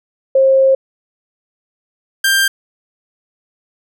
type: tone pair in turn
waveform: sine / sawtooth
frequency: 534 / 1585.5 Hz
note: C5 / G6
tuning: +35 / +19 cents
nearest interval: octave + perfect fifth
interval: 1884 cents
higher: second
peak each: -7 dBFS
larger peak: neither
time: 0.35-0.75 / 2.24-2.48 s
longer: first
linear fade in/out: 5 ms
effects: none